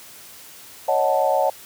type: chord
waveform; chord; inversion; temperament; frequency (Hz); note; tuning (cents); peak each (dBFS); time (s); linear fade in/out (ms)
sine; D# half-diminished seventh; third; equal; 554.4 / 622.3 / 740 / 880; C#5 / D#5 / F#5 / A5; 0 / 0 / 0 / 0; -21 / -22 / -22 / -23; 0.88-1.5; 5
effects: white hiss -43 dBFS RMS until 1.65 s + high-pass 60 Hz 12 dB/octave